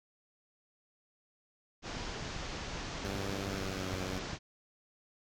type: low-pass noise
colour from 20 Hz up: pink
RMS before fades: -41 dBFS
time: 1.82-4.39 s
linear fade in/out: 50 ms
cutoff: 6700 Hz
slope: 48 dB/octave
type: click train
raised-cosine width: 5 ms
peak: -30 dBFS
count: 7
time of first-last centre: 1.97-4.332 s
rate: 2.54 Hz
type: tone with pitch glide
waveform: 10% pulse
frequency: 98 to 93.3 Hz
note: G2 to F#2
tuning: 0 to +15 cents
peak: -29 dBFS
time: 3.04-4.19 s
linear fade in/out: 5 ms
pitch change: -85 cents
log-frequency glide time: 3.49-3.88 s
effects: none